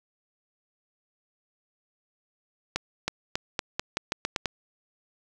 accelerating click train, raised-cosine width 0.2 ms, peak -9 dBFS, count 10, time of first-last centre 2.76-4.458 s, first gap 320 ms, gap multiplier 0.86, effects 7-bit

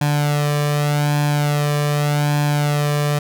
sawtooth tone with flanger, 146.83 Hz, D3, in tune, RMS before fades -18 dBFS, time 0.01-3.19 s, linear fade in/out 5 ms, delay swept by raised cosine 1.2 to 1.72 ms, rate 0.84 Hz, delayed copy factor +0.7, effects none

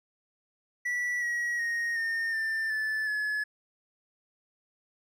triangle tone with pitch steps, 1954 / 1910.5 / 1867.9 / 1826.3 / 1785.6 / 1745.9 / 1707 Hz, B6 / A#6 / A#6 / A#6 / A6 / A6 / G#6, -19 / +42 / +3 / -36 / +25 / -14 / +47 cents, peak -26 dBFS, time 0.85-3.44 s, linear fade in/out 10 ms, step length 370 ms, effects none

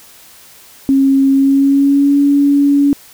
sine tone with pitch glide, 271.5 to 283.5 Hz, C#4 to C#4, -36 to +39 cents, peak -7 dBFS, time 0.89-2.93 s, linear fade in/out 0 ms, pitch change +75 cents, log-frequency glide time 1.32-2.17 s, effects white hiss -41 dBFS RMS until 3.13 s

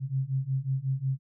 sine beating tone pair, 130.81 / 136.31 Hz, C3 / C#3, 0 / -29 cents, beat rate 5.5 Hz, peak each -30 / -29 dBFS, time 0-1.19 s, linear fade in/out 50 ms, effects none

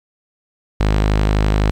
sawtooth tone, 51.91 Hz, G#1, in tune, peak -9 dBFS, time 0.8-1.71 s, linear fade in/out 5 ms, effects low-pass 5000 Hz 12 dB/octave + 8-bit

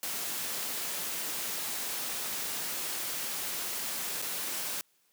white noise with dropouts, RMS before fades -35 dBFS, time 0.03-4.81 s, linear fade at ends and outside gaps 0 ms, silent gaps 4.217-4.223 s, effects white hiss -70 dBFS RMS until 5.12 s + high-pass 150 Hz 12 dB/octave

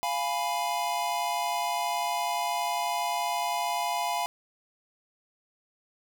square chord, F diminished, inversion none, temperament equal, 698.5 / 830.6 / 987.8 Hz, F5 / Ab5 / Cb6, 0 / 0 / 0 cents, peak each -32 / -33 / -32 dBFS, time 0.03-4.26 s, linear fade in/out 0 ms, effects none

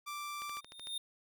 sawtooth tone, 1174.7 Hz, D6, in tune, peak -36 dBFS, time 0.06-0.61 s, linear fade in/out 20 ms
click train, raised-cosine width 0.2 ms, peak -31 dBFS, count 7, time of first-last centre 0.42-0.871 s, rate 13.3 Hz
square tone with exponential growth, 3648 Hz, A#7, 38 cents flat, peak -35 dBFS, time 0.47-0.98 s, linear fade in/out 5 ms, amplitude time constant 110 ms
effects none

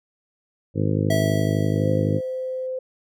harmonic tone, 51.91 Hz, G#1, in tune, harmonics 2 / 3 / 4 / 5 / 6 / 7 / 8 / 9 / 10, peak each -23 / -24 / -29 / -28 / -28 / -34 / -34 / -31 / -33 dBFS, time 0.74-2.21 s, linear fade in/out 50 ms
square tone with exponential decay, 652 Hz, E5, 19 cents flat, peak -21 dBFS, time 1.1-2.67 s, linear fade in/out 5 ms, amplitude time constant 340 ms
sine tone, 516 Hz, C5, 24 cents flat, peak -25 dBFS, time 1.76-2.79 s, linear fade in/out 5 ms
effects none

